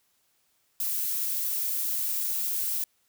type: noise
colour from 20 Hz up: violet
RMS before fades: -29 dBFS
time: 0.8-2.84 s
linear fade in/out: 2 ms
effects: white hiss -70 dBFS RMS until 3.08 s